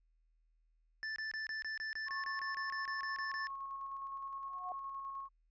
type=tone bursts; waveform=square; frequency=1760 Hz; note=A6; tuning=in tune; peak=-39 dBFS; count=16; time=1.03-3.47 s; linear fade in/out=0 ms; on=130 ms; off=24 ms
type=tone with tremolo; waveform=sine; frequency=1092 Hz; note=C#6; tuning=26 cents flat; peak=-40 dBFS; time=2.06-5.29 s; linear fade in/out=50 ms; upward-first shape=square; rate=9.7 Hz; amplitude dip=25%
type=tone with exponential growth; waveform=sine; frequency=731 Hz; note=F#5; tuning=21 cents flat; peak=-37 dBFS; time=4.44-4.72 s; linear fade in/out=1 ms; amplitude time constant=60 ms
effects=added 40 Hz sine -70 dBFS peak until 5.5 s + resampled to 16000 Hz